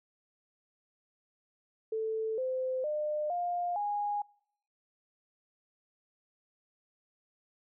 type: tone with pitch steps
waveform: sine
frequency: 441.4 / 515.9 / 603 / 704.7 / 823.7 Hz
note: A4 / C5 / D5 / F5 / G#5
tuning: +5 / -24 / +46 / +15 / -14 cents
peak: -30 dBFS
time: 1.92-4.22 s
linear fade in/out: 5 ms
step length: 460 ms
effects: noise-tail reverb RT60 0.7 s tail -26 dB re dry